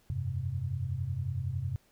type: chord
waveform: sine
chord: F suspended second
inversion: none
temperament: just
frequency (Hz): 87.31 / 98.22 / 130.96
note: F2 / G2 / C3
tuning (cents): 0 / +4 / +2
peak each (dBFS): -37 / -35 / -34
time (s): 0.1-1.76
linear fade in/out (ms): 0
effects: pink hiss -67 dBFS RMS until 1.91 s